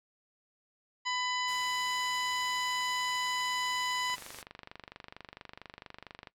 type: harmonic tone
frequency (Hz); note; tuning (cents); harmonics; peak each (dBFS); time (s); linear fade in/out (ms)
998; B5; +18; 1 / 2 / 3 / 4 / 5 / 7; -35 / -36 / -38 / -43 / -41 / -44; 1.05-4.16; 20
type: noise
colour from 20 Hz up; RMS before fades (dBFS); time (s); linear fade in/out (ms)
white; -47; 1.47-4.43; 20
type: click train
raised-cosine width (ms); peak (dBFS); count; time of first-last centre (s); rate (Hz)
0.3; -28; 54; 4.1-6.272; 24.4
effects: noise-tail reverb RT60 0.1 s tail -18 dB re dry + low-pass 12000 Hz 12 dB/octave